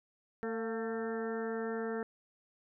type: harmonic tone with a mistuned harmonic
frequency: 224.8 Hz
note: A3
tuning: 37 cents sharp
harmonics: 1 / 2 / 3 / 4 / 5 / 6 / 7 / 8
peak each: -39 / -36 / -46 / -49 / -55 / -47 / -49 / -48 dBFS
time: 0.43-2.03 s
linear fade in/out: 0 ms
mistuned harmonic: 3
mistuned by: +49 cents
effects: none